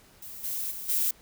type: noise with level steps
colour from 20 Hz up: violet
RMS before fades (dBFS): -42 / -32 / -38 / -26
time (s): 0.22-1.11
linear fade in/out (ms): 5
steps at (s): 0.43 / 0.7 / 0.88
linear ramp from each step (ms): 20
effects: pink hiss -57 dBFS RMS until 1.21 s